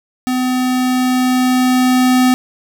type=tone with level ramp; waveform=square; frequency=253.7 Hz; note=B3; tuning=47 cents sharp; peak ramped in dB=-15 to -9 dBFS; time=0.27-2.34 s; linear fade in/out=0 ms; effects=none